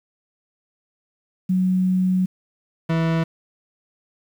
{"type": "tone pair in turn", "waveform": ["sine", "40% pulse"], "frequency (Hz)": [185, 163.58], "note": ["F#3", "E3"], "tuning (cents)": [0, -13], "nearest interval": "major second", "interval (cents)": 213, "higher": "first", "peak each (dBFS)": [-16, -17], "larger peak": "first", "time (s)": [[1.49, 2.26], [2.89, 3.24]], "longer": "first", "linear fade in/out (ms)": 10, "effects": ["low-pass 3000 Hz 12 dB/octave", "8-bit"]}